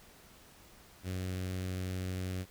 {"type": "tone with notch filter", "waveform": "sawtooth", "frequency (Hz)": 92.5, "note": "F#2", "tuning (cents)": 0, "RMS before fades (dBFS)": -37, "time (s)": [1.03, 2.46], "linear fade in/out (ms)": 50, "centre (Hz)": 940, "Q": 0.96, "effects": ["pink hiss -58 dBFS RMS until 2.5 s"]}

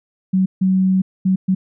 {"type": "tone bursts at uneven times", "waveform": "sine", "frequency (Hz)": 188.2, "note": "F#3", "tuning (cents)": 30, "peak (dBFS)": -12, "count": 4, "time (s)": [[0.33, 0.46], [0.61, 1.02], [1.25, 1.36], [1.48, 1.55]], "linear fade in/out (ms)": 10, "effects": []}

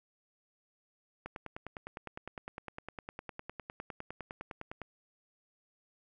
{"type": "click train", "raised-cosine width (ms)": 0.5, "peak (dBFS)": -26, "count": 36, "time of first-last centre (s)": [1.26, 4.817], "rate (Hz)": 9.84, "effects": []}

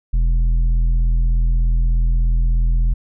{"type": "tone with tanh clipping", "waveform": "triangle", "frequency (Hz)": 41.65, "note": "E1", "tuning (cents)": 19, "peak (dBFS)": -14, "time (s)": [0.13, 2.94], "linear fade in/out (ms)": 10, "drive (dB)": 11, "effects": []}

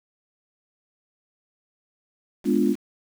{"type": "chord", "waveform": "sine", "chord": "G# diminished seventh", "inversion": "none", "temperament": "equal", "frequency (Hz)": [207.7, 246.9, 293.7, 349.2], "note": ["G#3", "B3", "D4", "F4"], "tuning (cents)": [0, 0, 0, 0], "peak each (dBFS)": [-23, -23, -23, -24], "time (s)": [2.44, 2.76], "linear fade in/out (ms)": 50, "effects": ["7-bit"]}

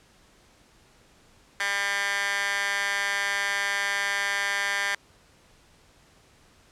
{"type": "tone with high-pass filter", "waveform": "15% pulse", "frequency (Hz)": 200, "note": "G3", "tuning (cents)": 35, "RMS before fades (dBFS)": -27, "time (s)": [1.6, 4.95], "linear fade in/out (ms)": 2, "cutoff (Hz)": 1500, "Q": 3.5, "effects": ["pink hiss -58 dBFS RMS until 6.71 s", "low-pass 9000 Hz 12 dB/octave"]}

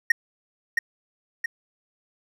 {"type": "tone with echo", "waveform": "triangle", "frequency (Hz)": 1864.7, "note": "A#6", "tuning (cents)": 0, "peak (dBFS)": -11, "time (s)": [0.1, 0.12], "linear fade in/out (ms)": 5, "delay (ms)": 670, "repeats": 2, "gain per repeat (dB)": -5, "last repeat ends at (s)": 1.46, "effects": []}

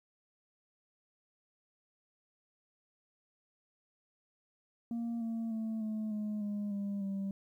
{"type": "tone with pitch steps", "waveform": "sine", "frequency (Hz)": [233.1, 227.4, 221.8, 216.4, 211.1, 205.9, 200.8, 195.9], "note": ["A#3", "A#3", "A3", "A3", "G#3", "G#3", "G3", "G3"], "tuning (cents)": [0, -43, 14, -29, 29, -15, 42, -1], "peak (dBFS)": -31, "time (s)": [4.91, 7.31], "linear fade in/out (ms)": 2, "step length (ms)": 300, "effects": ["tanh soft clip ceiling -33 dBFS", "12-bit"]}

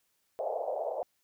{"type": "band-pass noise", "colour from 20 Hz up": "pink", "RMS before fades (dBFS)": -34, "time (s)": [0.39, 1.03], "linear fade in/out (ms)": 0, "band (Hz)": [510, 740], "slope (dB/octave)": 48, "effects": ["white hiss -75 dBFS RMS until 1.23 s"]}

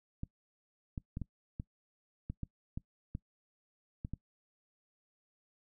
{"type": "clicks", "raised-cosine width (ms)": 5, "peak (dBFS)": -26, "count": 11, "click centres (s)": [0.234, 0.978, 1.171, 1.217, 1.599, 2.3, 2.433, 2.775, 3.151, 4.049, 4.136], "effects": ["noise-tail reverb RT60 0.1 s tail -22 dB re dry"]}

